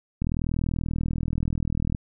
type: click train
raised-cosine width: 5 ms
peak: -14 dBFS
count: 71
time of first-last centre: 0.22-1.948 s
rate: 40.5 Hz
effects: none